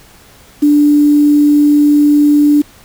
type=tone with quantisation; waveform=sine; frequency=293.7 Hz; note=D4; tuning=in tune; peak=-5 dBFS; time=0.62-2.62 s; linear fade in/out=10 ms; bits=5; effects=pink hiss -42 dBFS RMS until 2.84 s